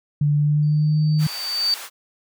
sine tone with pitch glide, 146.83 to 153.51 Hz, D3 to D#3, 0 to -23 cents, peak -15 dBFS, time 0.21-1.27 s, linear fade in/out 5 ms, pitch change +77 cents, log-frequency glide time 0.34-1 s
sine tone with exponential growth, 4601 Hz, D8, 36 cents flat, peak -15 dBFS, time 0.63-1.74 s, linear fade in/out 0 ms, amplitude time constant 240 ms
pink high-pass noise, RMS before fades -35 dBFS, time 1.18-1.9 s, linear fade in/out 50 ms, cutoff 1000 Hz, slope 12 dB/octave
effects none

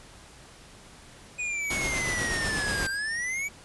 square exponential two-way sweep, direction down then up, 2489 to 1568 to 2304 Hz, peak -29 dBFS, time 1.38-3.49 s, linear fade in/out 20 ms, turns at 2.89 s
pink noise with tremolo, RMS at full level -30 dBFS, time 1.7-2.87 s, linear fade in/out 5 ms, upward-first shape triangle, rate 8.2 Hz, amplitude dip 40%
effects pink hiss -50 dBFS RMS until 3.64 s + resampled to 24000 Hz

